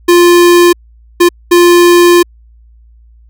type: tone bursts at uneven times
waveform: square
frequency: 349.2 Hz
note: F4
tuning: in tune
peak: -3 dBFS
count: 3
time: 0.08-0.73 / 1.2-1.29 / 1.51-2.23 s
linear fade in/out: 10 ms
effects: added 57 Hz sine -38 dBFS peak until 3.29 s